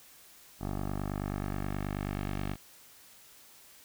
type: tone with low-pass filter sweep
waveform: 10% pulse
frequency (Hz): 49.36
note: G1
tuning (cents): +13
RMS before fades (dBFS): -35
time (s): 0.59-2.57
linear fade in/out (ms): 50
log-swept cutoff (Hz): 990 to 3300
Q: 1.1
effects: white hiss -56 dBFS RMS until 3.84 s